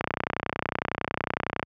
click train, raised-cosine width 0.5 ms, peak -10 dBFS, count 51, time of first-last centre 0.01-1.628 s, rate 30.9 Hz, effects high-pass 80 Hz 12 dB/octave

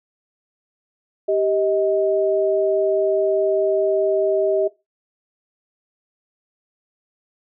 sine tone pair together, 391.6 / 630 Hz, G4 / D#5, -2 / +21 cents, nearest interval minor sixth, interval 823 cents, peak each -19 dBFS, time 1.28-4.68 s, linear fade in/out 10 ms, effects noise-tail reverb RT60 0.2 s tail -17 dB re dry

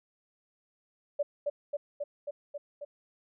sine tone with echo, 580 Hz, D5, 22 cents flat, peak -25 dBFS, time 1.19-1.23 s, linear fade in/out 10 ms, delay 270 ms, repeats 6, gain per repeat -2 dB, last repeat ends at 2.85 s, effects none

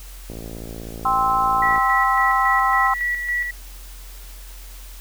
click train, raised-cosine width 2 ms, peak -21 dBFS, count 84, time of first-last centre 0.3-1.78 s, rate 56.1 Hz
harmonic tone, 261.6 Hz, C4, in tune, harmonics 3 / 4 / 5, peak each -21 / -19 / -21 dBFS, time 1.05-2.94 s, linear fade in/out 5 ms
sine tone with tremolo, 1944 Hz, B6, 28 cents flat, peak -19 dBFS, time 1.62-3.51 s, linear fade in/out 5 ms, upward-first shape square, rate 3.6 Hz, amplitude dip 45%
effects added 44 Hz sine -36 dBFS peak until 5 s + white hiss -44 dBFS RMS until 5 s

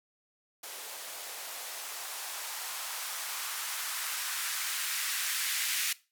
violet noise with band-pass filter sweep, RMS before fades -36 dBFS, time 0.63-5.93 s, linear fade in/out 5 ms, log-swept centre 500 to 2000 Hz, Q 1.4, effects noise-tail reverb RT60 0.3 s tail -20 dB re dry

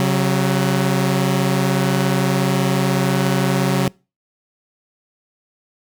sawtooth tone pair together, 135.8 / 186.63 Hz, C#3 / F#3, -35 / +15 cents, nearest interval tritone, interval 550 cents, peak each -14 dBFS, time 0-3.88 s, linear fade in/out 0 ms, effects noise-tail reverb RT60 0.3 s tail -25 dB re dry

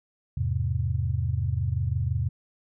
sine chord, E augmented, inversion none, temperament just, 82.41 / 103.01 / 128.76 Hz, E2 / G#2 / B#2, 0 / -14 / -27 cents, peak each -28 dBFS, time 0.37-2.29 s, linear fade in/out 5 ms, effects none

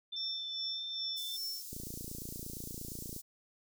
sine tone with vibrato, 3545 Hz, A7, 12 cents sharp, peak -38 dBFS, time 0.12-1.37 s, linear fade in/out 10 ms, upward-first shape sine, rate 1.7 Hz, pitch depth 12 cents each way
sine tone with tremolo, 5400 Hz, E8, 41 cents sharp, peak -36 dBFS, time 0.16-1.62 s, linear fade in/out 5 ms, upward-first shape sine, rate 2.5 Hz, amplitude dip 80%
white high-pass noise, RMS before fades -46 dBFS, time 1.16-3.22 s, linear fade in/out 20 ms, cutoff 4900 Hz, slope 24 dB/octave
click train, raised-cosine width 3 ms, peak -32 dBFS, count 42, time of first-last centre 1.73-3.164 s, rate 28.6 Hz
effects none

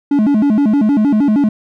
triangle tone with vibrato, 246.9 Hz, B3, in tune, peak -7 dBFS, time 0.11-1.49 s, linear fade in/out 5 ms, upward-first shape square, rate 6.4 Hz, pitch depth 250 cents each way, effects none

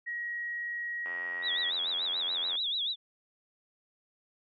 sine tone with pitch glide, 1899 to 1915.5 Hz, A#6 to A#6, +32 to +47 cents, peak -33 dBFS, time 0.06-1.71 s, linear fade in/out 20 ms, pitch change +15 cents, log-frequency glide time 1.39-1.45 s
click train, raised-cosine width 0.5 ms, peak -29 dBFS, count 132, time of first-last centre 1.06-2.554 s, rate 87.7 Hz
sine tone with vibrato, 3600 Hz, A7, 39 cents sharp, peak -29 dBFS, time 1.42-2.96 s, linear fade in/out 50 ms, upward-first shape sine, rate 6.9 Hz, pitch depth 160 cents each way
effects high-pass 400 Hz 12 dB/octave

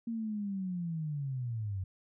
sine linear sweep, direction down, 233.1 to 91.1 Hz, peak -33 dBFS, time 0.07-1.84 s, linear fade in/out 5 ms, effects none

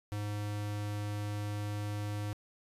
square tone, 103.83 Hz, G#2, in tune, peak -35 dBFS, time 0.12-2.33 s, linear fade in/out 0 ms, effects resampled to 32000 Hz

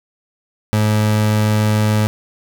30% pulse tone, 106.9 Hz, A2, 49 cents flat, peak -10 dBFS, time 0.73-2.07 s, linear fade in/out 0 ms, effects none

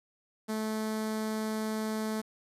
sawtooth tone with notch filter, 217.6 Hz, A3, 19 cents flat, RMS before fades -33 dBFS, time 0.48-2.22 s, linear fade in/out 20 ms, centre 2700 Hz, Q 1.9, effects resampled to 32000 Hz + 9-bit

